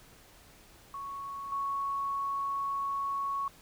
sine tone with level steps, 1108.7 Hz, C#6, in tune, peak -37 / -30 dBFS, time 0.94-3.48 s, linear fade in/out 2 ms, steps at 1.52 s, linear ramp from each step 2 ms, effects pink hiss -57 dBFS RMS until 3.61 s

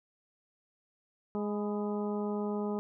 harmonic tone with a mistuned harmonic, 207.7 Hz, G#3, in tune, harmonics 1 / 2 / 3 / 4 / 5 / 6, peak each -33 / -35 / -43 / -43 / -47 / -48 dBFS, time 1.35-2.79 s, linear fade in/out 0 ms, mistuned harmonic 5, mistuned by -58 cents, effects none

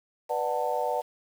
sine chord, B minor seventh, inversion none, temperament just, 493.9 / 592.7 / 740.8 / 889 Hz, B4 / D5 / F#5 / A5, 0 / +16 / +2 / +18 cents, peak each -31 dBFS, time 0.29-1.02 s, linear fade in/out 20 ms, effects 8-bit

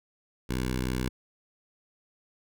10% pulse tone with notch filter, 63.2 Hz, B1, 41 cents sharp, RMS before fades -30 dBFS, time 0.49-1.09 s, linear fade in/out 10 ms, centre 740 Hz, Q 1.4, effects none

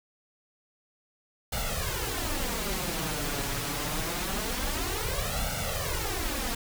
pink noise with flanger, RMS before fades -31 dBFS, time 1.52-6.55 s, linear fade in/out 5 ms, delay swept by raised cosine 1.4 to 7.1 ms, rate 0.25 Hz, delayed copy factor +0.95, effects none

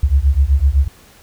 sine beating tone pair, 65.41 / 73.31 Hz, C2 / D2, 0 / -3 cents, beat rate 7.9 Hz, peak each -13 dBFS, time 0.03-0.88 s, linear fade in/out 5 ms, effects pink hiss -46 dBFS RMS until 1.22 s

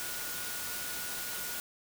sine tone in noise, 1450 Hz, F#6, 35 cents flat, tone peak -45 dBFS, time 0-1.6 s, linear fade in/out 0 ms, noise white, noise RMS -38 dBFS, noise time 0-1.6 s, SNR -10 dB, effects none

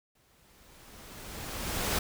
pink noise with exponential growth, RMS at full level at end -28 dBFS, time 0.15-1.99 s, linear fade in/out 5 ms, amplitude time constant 400 ms, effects none

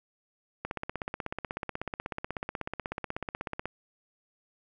click train, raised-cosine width 0.5 ms, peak -18 dBFS, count 50, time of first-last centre 0.65-3.656 s, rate 16.3 Hz, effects none

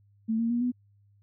sine tone with pitch steps, 222.6 / 230.4 / 238.6 / 247 Hz, A3 / A#3 / A#3 / B3, +20 / -20 / +41 / 0 cents, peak -24 dBFS, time 0.28-0.72 s, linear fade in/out 20 ms, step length 110 ms, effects added 101 Hz sine -59 dBFS peak until 1.22 s

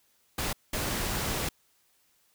pink noise bursts at uneven times, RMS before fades -31 dBFS, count 2, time 0.38-0.53 / 0.73-1.49 s, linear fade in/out 5 ms, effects white hiss -68 dBFS RMS until 2.34 s

